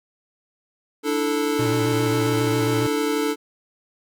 square chord, D suspended second, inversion none, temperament equal with one note detuned, 293.7 / 325.5 / 440 Hz, D4 / E4 / A4, 0 / -22 / 0 cents, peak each -25 / -29 / -24 dBFS, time 1.03-3.36 s, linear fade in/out 50 ms
square tone with vibrato, 117.4 Hz, A#2, 13 cents sharp, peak -24 dBFS, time 1.59-2.87 s, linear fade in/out 5 ms, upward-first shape square, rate 7.4 Hz, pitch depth 49 cents each way
effects none

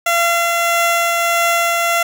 15% pulse tone with tremolo, 683 Hz, F5, 39 cents flat, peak -6 dBFS, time 0.06-2.03 s, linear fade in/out 5 ms, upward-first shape triangle, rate 1.6 Hz, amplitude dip 25%, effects 8-bit

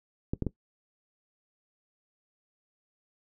clicks, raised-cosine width 3 ms, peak -16 dBFS, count 3, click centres 0.335 / 0.423 / 0.467 s, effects noise-tail reverb RT60 0.1 s tail -18 dB re dry

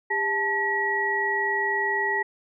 sine tone cluster, 400.4 / 874 / 1916 Hz, G4 / A5 / A#6, +37 / -12 / +47 cents, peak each -30 / -28 / -24 dBFS, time 0.1-2.23 s, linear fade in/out 10 ms, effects none

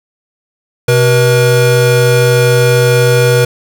square tone pair together, 126.56 / 481.7 Hz, B2 / B4, +43 / -43 cents, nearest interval octave + major seventh, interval 2314 cents, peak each -10 dBFS, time 0.88-3.45 s, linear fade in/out 5 ms, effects none

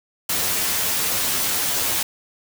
white noise with comb filter, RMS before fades -22 dBFS, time 0.29-2.03 s, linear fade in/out 5 ms, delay 11 ms, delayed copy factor +0.65, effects none

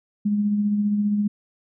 sine tone with tremolo, 206.8 Hz, G#3, 7 cents flat, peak -17 dBFS, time 0.25-1.28 s, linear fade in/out 10 ms, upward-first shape sine, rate 15 Hz, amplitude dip 35%, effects none

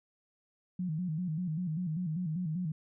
sine tone with vibrato, 168.2 Hz, E3, 35 cents sharp, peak -31 dBFS, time 0.79-2.72 s, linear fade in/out 5 ms, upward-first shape square, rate 5.1 Hz, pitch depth 130 cents each way, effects none

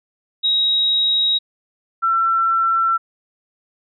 sine tone pair in turn, 3807 / 1346 Hz, A#7 / E6, +36 / +36 cents, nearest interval octave + tritone, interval 1800 cents, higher first, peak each -14 dBFS, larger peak neither, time 0.43-1.39 / 2.02-2.98 s, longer neither, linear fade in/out 20 ms, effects none

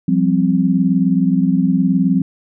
sine chord, F suspended second, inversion none, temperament equal with one note detuned, 174.61 / 193.75 / 261.6 Hz, F3 / G3 / C4, 0 / -20 / 0 cents, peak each -16 dBFS, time 0.08-2.22 s, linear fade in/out 5 ms, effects none

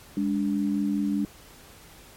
sine tone pair together, 204.9 / 290 Hz, G#3 / D4, -23 / -22 cents, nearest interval tritone, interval 601 cents, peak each -25 / -26 dBFS, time 0.17-1.25 s, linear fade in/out 2 ms, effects pink hiss -50 dBFS RMS until 2.16 s + MP3 64 kbps

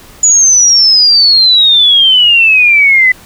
sine exponential sweep, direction down, 6930 to 1993 Hz, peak -3 dBFS, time 0.23-3.12 s, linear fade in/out 5 ms, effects pink hiss -37 dBFS RMS until 3.25 s

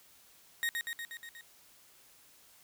35% pulse tone with echo, 1864.7 Hz, A#6, in tune, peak -28 dBFS, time 0.63-0.69 s, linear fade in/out 0 ms, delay 120 ms, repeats 6, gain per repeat -3 dB, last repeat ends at 1.41 s, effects white hiss -61 dBFS RMS until 2.63 s

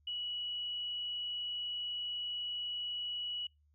sine tone, 2932 Hz, F#7, 16 cents flat, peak -36 dBFS, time 0.07-3.47 s, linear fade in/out 5 ms, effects noise-tail reverb RT60 0.2 s tail -26 dB re dry + added 74 Hz sine -67 dBFS peak until 3.74 s

